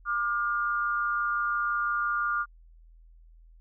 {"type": "tone pair together", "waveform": "sine", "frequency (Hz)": [1193.2, 1419], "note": ["D6", "F6"], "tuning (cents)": [27, 27], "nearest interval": "minor third", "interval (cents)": 300, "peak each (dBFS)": -28, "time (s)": [0.05, 2.46], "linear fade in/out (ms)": 50, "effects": ["added 41 Hz sine -51 dBFS peak until 3.6 s"]}